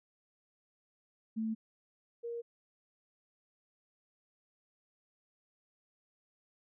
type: tone pair in turn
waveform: sine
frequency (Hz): 221.5 / 469.3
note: A3 / A#4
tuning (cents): +12 / +12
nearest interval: octave + minor second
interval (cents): 1300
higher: second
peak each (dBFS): -32 / -37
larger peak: first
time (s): 1.36-1.55 / 2.23-2.42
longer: neither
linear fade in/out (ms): 20
effects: none